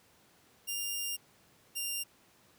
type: tone pair in turn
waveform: 10% pulse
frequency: 2801 / 2791 Hz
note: F7 / F7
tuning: +4 / -2 cents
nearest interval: unison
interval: 6 cents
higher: first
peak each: -25 dBFS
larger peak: neither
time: 0.67-1.17 / 1.75-2.04 s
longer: first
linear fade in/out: 20 ms
effects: pink hiss -64 dBFS RMS until 2.58 s + high-pass 100 Hz 12 dB/octave